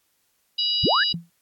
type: harmonic tone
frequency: 973 Hz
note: B5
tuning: 26 cents flat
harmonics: 3 / 4 / 5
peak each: -25 / -25 / -25 dBFS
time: 0.58-1.13 s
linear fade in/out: 10 ms
type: linear sweep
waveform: sine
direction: up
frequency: 32 to 1826 Hz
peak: -18 dBFS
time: 0.83-1.04 s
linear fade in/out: 10 ms
type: tone with exponential decay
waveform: sine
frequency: 169.2 Hz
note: E3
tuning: 45 cents sharp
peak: -23 dBFS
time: 1.14-1.3 s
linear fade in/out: 2 ms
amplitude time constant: 33 ms
effects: white hiss -68 dBFS RMS until 1.41 s + AAC 64 kbps